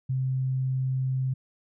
sine tone, 130.81 Hz, C3, in tune, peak -24 dBFS, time 0.09-1.34 s, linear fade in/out 10 ms, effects none

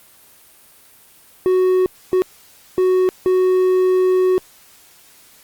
triangle tone bursts at uneven times, 370 Hz, F#4, in tune, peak -10 dBFS, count 4, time 1.46-1.86 / 2.13-2.22 / 2.78-3.09 / 3.26-4.38 s, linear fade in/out 0 ms, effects white hiss -48 dBFS RMS until 5.43 s + Opus 32 kbps

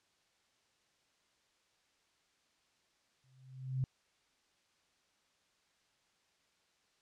sine tone with exponential growth, 130.81 Hz, C3, in tune, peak -29 dBFS, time 3.24-3.84 s, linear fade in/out 0 ms, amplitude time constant 130 ms, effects white hiss -74 dBFS RMS until 7.01 s + low-pass 6000 Hz 12 dB/octave

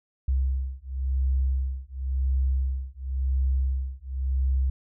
sine beating tone pair, 65.41 / 66.35 Hz, C2 / C2, 0 / +25 cents, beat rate 0.94 Hz, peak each -26 dBFS, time 0.28-4.7 s, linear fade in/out 5 ms, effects none

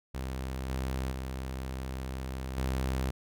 sawtooth tone with level steps, 65.3 Hz, C2, 3 cents flat, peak -30 / -27 / -31 / -25 dBFS, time 0.14-3.11 s, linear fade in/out 10 ms, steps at 0.69 / 1.11 / 2.57 s, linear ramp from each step 10 ms, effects none

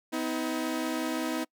sawtooth tone pair together, 252.7 / 318.4 Hz, B3 / D#4, +40 / +40 cents, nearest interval major third, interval 400 cents, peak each -29 / -27 dBFS, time 0.12-1.45 s, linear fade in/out 20 ms, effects noise-tail reverb RT60 0.1 s tail -25 dB re dry

